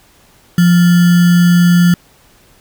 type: tone with sample-and-hold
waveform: sine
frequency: 174.9 Hz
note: F3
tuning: 3 cents sharp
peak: -5 dBFS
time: 0.58-1.94 s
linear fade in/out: 2 ms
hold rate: 1575 Hz
effects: pink hiss -48 dBFS RMS until 2.6 s